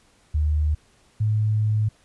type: tone pair in turn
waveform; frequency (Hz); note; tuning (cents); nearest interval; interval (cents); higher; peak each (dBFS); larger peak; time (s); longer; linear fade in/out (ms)
sine; 75.8 / 107.44; D#2 / A2; -45 / -41; tritone; 604; second; -18; neither; 0.34-0.75 / 1.2-1.89; second; 10
effects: pink hiss -59 dBFS RMS until 2.04 s + resampled to 24000 Hz